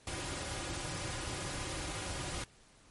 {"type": "noise with comb filter", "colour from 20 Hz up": "pink", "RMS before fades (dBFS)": -39, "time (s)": [0.07, 2.44], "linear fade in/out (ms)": 2, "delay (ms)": 4.5, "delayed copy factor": -0.6, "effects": ["pink hiss -62 dBFS RMS until 2.9 s", "MP3 48 kbps"]}